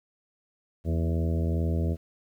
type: harmonic tone with a mistuned harmonic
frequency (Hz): 82.41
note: E2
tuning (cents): 0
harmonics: 1 / 2 / 3 / 4 / 5 / 6 / 7 / 8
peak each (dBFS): -25 / -31 / -35 / -37 / -39 / -41 / -42 / -43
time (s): 0.84-1.97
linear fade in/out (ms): 50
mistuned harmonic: 3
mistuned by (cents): -46
effects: 10-bit